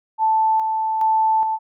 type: tone with tremolo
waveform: sine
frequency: 880 Hz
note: A5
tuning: in tune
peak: -14 dBFS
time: 0.18-1.59 s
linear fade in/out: 50 ms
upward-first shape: square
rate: 1.2 Hz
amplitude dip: 40%
effects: none